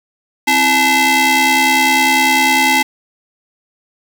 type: ring-modulated tone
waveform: sawtooth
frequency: 594 Hz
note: D5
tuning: 20 cents sharp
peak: -3 dBFS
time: 0.47-2.83 s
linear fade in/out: 10 ms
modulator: 1450 Hz
effects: none